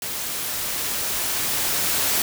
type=noise with level ramp; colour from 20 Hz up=white; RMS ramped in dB=-29 to -21 dBFS; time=0.02-2.22 s; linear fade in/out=2 ms; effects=none